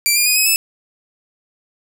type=tone with pitch steps; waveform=10% pulse; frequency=2349 / 2412 / 2477 / 2544 / 2612 Hz; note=D7 / D7 / D#7 / D#7 / E7; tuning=0 / +46 / -8 / +38 / -17 cents; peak=-4 dBFS; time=0.06-0.56 s; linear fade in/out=0 ms; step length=100 ms; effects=none